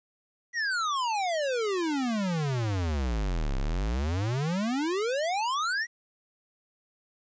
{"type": "exponential two-way sweep", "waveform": "square", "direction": "down then up", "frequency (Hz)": [1964, 31.8, 1964], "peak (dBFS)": -27, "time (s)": [0.53, 5.87], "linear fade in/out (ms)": 50, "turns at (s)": 3.57, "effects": ["resampled to 16000 Hz", "11-bit"]}